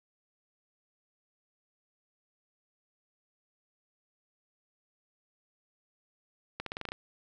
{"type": "accelerating click train", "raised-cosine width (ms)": 0.3, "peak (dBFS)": -20, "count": 8, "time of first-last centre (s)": [6.6, 6.919], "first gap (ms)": 63, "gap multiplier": 0.89, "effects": []}